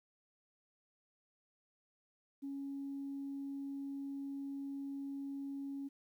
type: tone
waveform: sine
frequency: 277.2 Hz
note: C#4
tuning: in tune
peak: -39 dBFS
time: 2.42-5.89 s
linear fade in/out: 20 ms
effects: tanh soft clip ceiling -35 dBFS + 12-bit